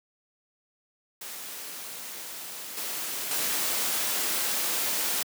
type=noise with level steps; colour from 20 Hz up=white; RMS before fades=-39 / -33 / -28 dBFS; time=1.21-5.23 s; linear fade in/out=5 ms; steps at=2.77 / 3.31 s; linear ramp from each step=2 ms; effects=high-pass 200 Hz 12 dB/octave